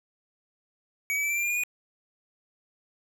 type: tone with pitch steps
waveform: square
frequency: 2262 / 2290 / 2318 / 2346 / 2374 / 2403 / 2433 / 2462 Hz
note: C#7 / D7 / D7 / D7 / D7 / D7 / D#7 / D#7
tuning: +34 / -44 / -23 / -2 / +18 / +39 / -39 / -19 cents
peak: -26 dBFS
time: 1.1-1.636 s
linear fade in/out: 0 ms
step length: 67 ms
effects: 11-bit